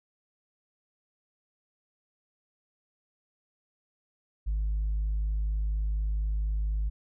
sine tone, 52.1 Hz, G#1, 6 cents sharp, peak -24 dBFS, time 4.46-6.9 s, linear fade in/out 20 ms, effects tanh soft clip ceiling -24 dBFS

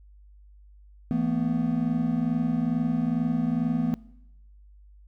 triangle chord, E suspended fourth, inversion none, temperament equal with one note detuned, 164.81 / 224.6 / 246.9 Hz, E3 / A3 / B3, 0 / +36 / 0 cents, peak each -27 / -25 / -24 dBFS, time 1.11-3.94 s, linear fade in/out 0 ms, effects noise-tail reverb RT60 0.9 s tail -22 dB re dry + added 50 Hz sine -49 dBFS peak until 5.07 s

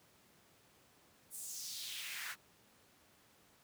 pink noise with high-pass filter sweep, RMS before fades -45 dBFS, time 1.3-2.36 s, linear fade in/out 50 ms, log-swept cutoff 10000 to 1400 Hz, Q 2.5, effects pink hiss -67 dBFS RMS until 3.63 s + high-pass 100 Hz 12 dB/octave

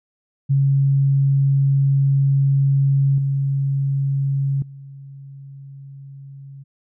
sine tone with level steps, 137.8 Hz, C#3, 10 cents flat, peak -13 / -17 / -35 dBFS, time 0.49-6.64 s, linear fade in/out 20 ms, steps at 3.18 / 4.62 s, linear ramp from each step 2 ms, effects none

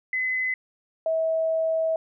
sine tone pair in turn, 2028 / 646.2 Hz, B6 / E5, +45 / -35 cents, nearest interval octave + minor sixth, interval 1980 cents, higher first, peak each -23 / -21 dBFS, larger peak second, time 0.13-0.54 / 1.06-1.96 s, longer second, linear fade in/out 2 ms, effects none

